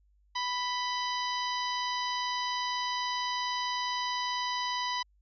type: harmonic tone with a mistuned harmonic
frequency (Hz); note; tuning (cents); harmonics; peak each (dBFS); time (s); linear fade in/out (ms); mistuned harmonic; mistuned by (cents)
987.8; B5; 0; 1 / 2 / 3 / 4 / 5 / 6; -32 / -38 / -39 / -40 / -39 / -48; 0.35-5.03; 10; 3; +49
effects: added 50 Hz sine -63 dBFS peak until 5.21 s